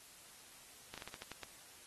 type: slowing click train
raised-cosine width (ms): 0.2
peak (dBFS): -28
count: 8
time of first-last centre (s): 0.94-1.433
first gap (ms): 37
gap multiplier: 1.21
effects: white hiss -58 dBFS RMS until 1.86 s + AAC 32 kbps